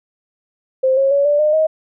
sine tone with pitch steps, 523.3 / 543 / 563.5 / 584.7 / 606.7 / 629.5 Hz, C5 / C#5 / C#5 / D5 / D#5 / D#5, 0 / -36 / +28 / -8 / -44 / +20 cents, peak -11 dBFS, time 0.83-1.67 s, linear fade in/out 10 ms, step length 140 ms, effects none

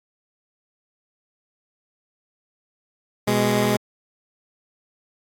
15% pulse tone pair together, 123.47 / 207.7 Hz, B2 / G#3, 0 / 0 cents, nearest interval major sixth, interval 900 cents, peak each -16 / -13 dBFS, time 3.27-3.77 s, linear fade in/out 10 ms, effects AAC 48 kbps

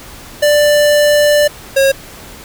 square tone pair in turn, 590 / 543 Hz, D5 / C#5, +8 / -36 cents, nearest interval minor second, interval 144 cents, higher first, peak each -8 dBFS, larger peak neither, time 0.42-1.48 / 1.76-1.92 s, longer first, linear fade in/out 10 ms, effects pink hiss -34 dBFS RMS until 2.44 s

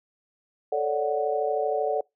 sine chord, D major seventh, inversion second, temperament equal, 440 / 554.4 / 587.3 / 740 Hz, A4 / C#5 / D5 / F#5, 0 / 0 / 0 / 0 cents, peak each -27 / -32 / -28 / -28 dBFS, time 0.72-2.01 s, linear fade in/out 5 ms, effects noise-tail reverb RT60 0.2 s tail -26 dB re dry

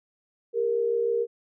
sine tone pair together, 400.6 / 467.1 Hz, G4 / A#4, +38 / +3 cents, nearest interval minor third, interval 265 cents, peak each -29 / -23 dBFS, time 0.53-1.27 s, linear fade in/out 50 ms, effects none

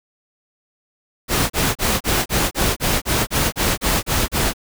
pink noise bursts, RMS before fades -18 dBFS, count 13, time 1.28-4.536 s, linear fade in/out 50 ms, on 220 ms, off 33 ms, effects none

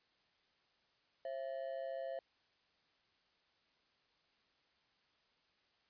triangle ring-modulated tone, 603 Hz, D5, 46 cents sharp, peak -35 dBFS, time 1.25-2.19 s, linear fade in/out 2 ms, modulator 66.9 Hz, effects white hiss -75 dBFS RMS until 5.89 s + resampled to 11025 Hz

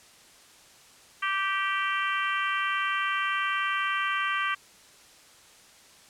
harmonic tone, 389.9 Hz, G4, 9 cents flat, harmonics 3 / 4 / 5 / 6 / 7 / 8, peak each -29 / -31 / -33 / -35 / -36 / -37 dBFS, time 1.22-4.55 s, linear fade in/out 10 ms, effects white hiss -54 dBFS RMS until 6.09 s + low-pass 9000 Hz 12 dB/octave

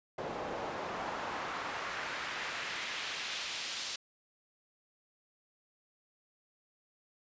pink noise with band-pass filter sweep, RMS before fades -39 dBFS, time 0.18-3.96 s, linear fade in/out 5 ms, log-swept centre 560 to 4400 Hz, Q 1.1, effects resampled to 16000 Hz

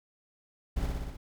brown noise with echo, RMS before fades -31 dBFS, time 0.76-0.87 s, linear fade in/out 10 ms, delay 60 ms, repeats 5, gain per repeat -2 dB, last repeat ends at 1.17 s, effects none

